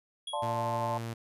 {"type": "tone with exponential decay", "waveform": "square", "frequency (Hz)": 3322, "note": "G#7", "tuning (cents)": 0, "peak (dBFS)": -35, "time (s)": [0.27, 0.64], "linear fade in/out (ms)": 5, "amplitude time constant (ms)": 79}
{"type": "chord", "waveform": "sine", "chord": "D minor seventh", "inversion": "none", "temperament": "equal", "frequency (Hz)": [587.3, 698.5, 880, 1046.5], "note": ["D5", "F5", "A5", "C6"], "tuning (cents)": [0, 0, 0, 0], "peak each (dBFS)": [-35, -39, -33, -37], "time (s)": [0.33, 0.98], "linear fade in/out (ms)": 5}
{"type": "tone", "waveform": "sawtooth", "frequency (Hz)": 115, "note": "A#2", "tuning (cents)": -23, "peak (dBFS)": -31, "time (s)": [0.42, 1.14], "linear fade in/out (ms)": 10}
{"effects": ["resampled to 32000 Hz"]}